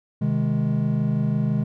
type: chord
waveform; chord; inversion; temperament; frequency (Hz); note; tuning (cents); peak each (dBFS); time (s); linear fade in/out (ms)
triangle; Ab major; first; just; 129.78 / 155.74 / 207.7; C3 / Eb3 / Ab3; -14 / +2 / 0; -22; 0.21-1.64; 10
effects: none